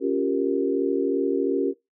sine chord, G half-diminished seventh, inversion second, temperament equal, 277.2 / 349.2 / 392 / 466.2 Hz, Db4 / F4 / G4 / Bb4, 0 / 0 / 0 / 0 cents, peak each -25 / -28 / -25 / -27 dBFS, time 0-1.74 s, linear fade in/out 50 ms, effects noise-tail reverb RT60 0.2 s tail -20 dB re dry

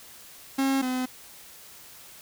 45% pulse tone pair in turn, 270 / 254.8 Hz, C#4 / C4, -45 / -46 cents, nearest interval minor second, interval 101 cents, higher first, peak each -22 / -26 dBFS, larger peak first, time 0.58-0.82 / 0.82-1.06 s, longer neither, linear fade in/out 10 ms, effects white hiss -48 dBFS RMS until 2.21 s

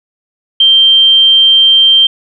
sine tone, 3150 Hz, G7, 8 cents sharp, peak -3 dBFS, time 0.6-2.07 s, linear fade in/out 5 ms, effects none

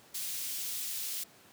white high-pass noise, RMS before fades -37 dBFS, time 0.14-1.24 s, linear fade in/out 10 ms, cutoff 3000 Hz, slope 12 dB/octave, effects pink hiss -58 dBFS RMS until 1.52 s + high-pass 150 Hz 12 dB/octave

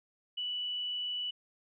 sine tone with frequency modulation, 2960 Hz, F#7, in tune, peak -33 dBFS, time 0.37-1.31 s, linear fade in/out 10 ms, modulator 27.1 Hz, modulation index 0.51, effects none

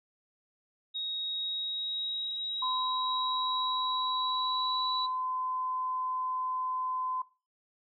sine tone with pitch glide, 3770 to 3932 Hz, A#7 to B7, +19 to -8 cents, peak -32 dBFS, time 0.94-5.07 s, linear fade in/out 20 ms, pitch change +73 cents, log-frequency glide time 1.17-4.91 s
sine tone, 1023 Hz, C6, 39 cents flat, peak -30 dBFS, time 2.62-7.22 s, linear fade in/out 5 ms
effects noise-tail reverb RT60 0.3 s tail -19 dB re dry

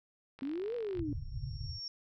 click train, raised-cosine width 0.3 ms, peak -35 dBFS, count 30, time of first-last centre 0.39-0.993 s, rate 48.1 Hz
sine exponential two-way sweep, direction up then down, 257.8 to 493.9 to 279.3 Hz, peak -34 dBFS, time 0.42-1.13 s, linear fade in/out 2 ms, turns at 0.75 s
white low-pass noise, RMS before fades -40 dBFS, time 0.94-1.8 s, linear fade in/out 50 ms, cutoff 140 Hz, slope 96 dB/octave
sine tone with exponential growth, 5500 Hz, F8, 27 cents flat, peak -37 dBFS, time 1.05-1.88 s, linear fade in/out 2 ms, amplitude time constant 180 ms
effects none

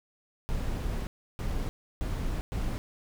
brown noise bursts at uneven times, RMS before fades -31 dBFS, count 4, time 0.49-1.07 / 1.39-1.69 / 2.01-2.41 / 2.52-2.78 s, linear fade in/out 0 ms, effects none

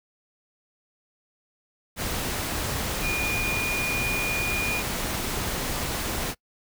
sine tone in noise, 2436 Hz, D#7, 37 cents flat, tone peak -26 dBFS, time 3.01-4.83 s, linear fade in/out 50 ms, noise pink, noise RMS -29 dBFS, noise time 1.96-6.35 s, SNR 0 dB, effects noise-tail reverb RT60 0.1 s tail -24 dB re dry

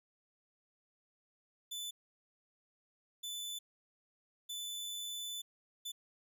sawtooth tone bursts at uneven times, 3501 Hz, A7, 9 cents flat, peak -37 dBFS, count 4, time 1.71-1.91 / 3.23-3.59 / 4.49-5.42 / 5.85-5.92 s, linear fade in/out 10 ms, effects none

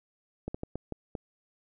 slowing click train, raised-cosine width 2 ms, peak -21 dBFS, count 6, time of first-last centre 0.48-1.152 s, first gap 65 ms, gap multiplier 1.37, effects none

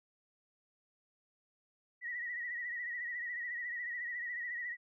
sine tone with vibrato, 1923 Hz, B6, 47 cents flat, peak -37 dBFS, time 2.01-4.77 s, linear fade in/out 50 ms, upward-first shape sine, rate 14 Hz, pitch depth 58 cents each way, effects none

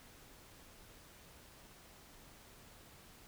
silence, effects pink hiss -59 dBFS RMS until 3.27 s

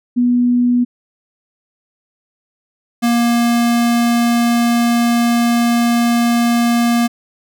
sine / square tone pair in turn, 244.3 / 236.3 Hz, B3 / A#3, -19 / +24 cents, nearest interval minor second, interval 57 cents, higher first, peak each -10 / -12 dBFS, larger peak first, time 0.16-0.85 / 3.02-7.08 s, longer second, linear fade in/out 20 ms, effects none

